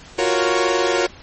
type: chord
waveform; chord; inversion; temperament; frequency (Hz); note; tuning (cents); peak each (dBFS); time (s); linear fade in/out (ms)
sawtooth; Gb major seventh; third; equal; 349.2 / 370 / 466.2 / 554.4; F4 / Gb4 / Bb4 / Db5; 0 / 0 / 0 / 0; -18; 0.18-1.07; 10
effects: pink hiss -42 dBFS RMS until 1.22 s + MP3 32 kbps